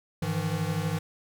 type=tone cluster; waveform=square; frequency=101.8 / 155.2 / 167.6 Hz; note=G#2 / D#3 / E3; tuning=-34 / -4 / +29 cents; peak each=-34 / -31 / -32 dBFS; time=0.22-0.99 s; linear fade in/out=5 ms; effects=none